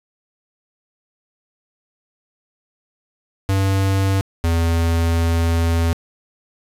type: tone pair in turn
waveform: square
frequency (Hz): 97 / 83.39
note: G2 / E2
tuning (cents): -18 / +21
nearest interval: minor third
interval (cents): 261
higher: first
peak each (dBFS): -16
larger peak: neither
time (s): 3.49-4.21 / 4.44-5.93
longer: second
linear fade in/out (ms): 0
effects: resampled to 32000 Hz + 7-bit